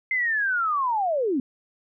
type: linear sweep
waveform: sine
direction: down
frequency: 2093 to 240.2 Hz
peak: -21 dBFS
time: 0.11-1.4 s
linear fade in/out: 2 ms
effects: none